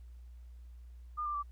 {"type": "tone with pitch steps", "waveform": "sine", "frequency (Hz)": [1212, 1187.1, 1162.6], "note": ["D#6", "D6", "D6"], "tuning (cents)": [-46, 18, -18], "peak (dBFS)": -33, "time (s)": [1.17, 1.431], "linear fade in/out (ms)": 20, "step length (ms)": 87, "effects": ["added 60 Hz sine -48 dBFS peak until 1.51 s", "pink hiss -75 dBFS RMS until 1.51 s"]}